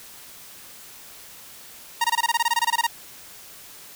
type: tone bursts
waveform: sawtooth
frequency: 934 Hz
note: A#5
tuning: 3 cents sharp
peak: -14 dBFS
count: 16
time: 2.01-2.868 s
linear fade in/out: 5 ms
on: 33 ms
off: 22 ms
effects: white hiss -44 dBFS RMS until 3.95 s